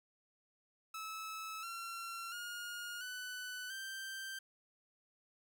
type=tone with pitch steps; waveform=sawtooth; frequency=1302 / 1363.6 / 1428.1 / 1495.6 / 1566.3 Hz; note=E6 / F6 / F6 / F#6 / G6; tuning=-22 / -42 / +38 / +18 / -2 cents; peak=-39 dBFS; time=0.94-4.39 s; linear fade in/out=5 ms; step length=690 ms; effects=none